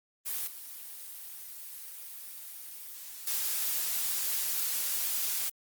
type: noise with level steps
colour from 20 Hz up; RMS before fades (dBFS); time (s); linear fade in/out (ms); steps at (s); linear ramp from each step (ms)
blue; -34 / -44 / -31; 0.25-5.5; 20; 0.47 / 3.27; 2
effects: Opus 32 kbps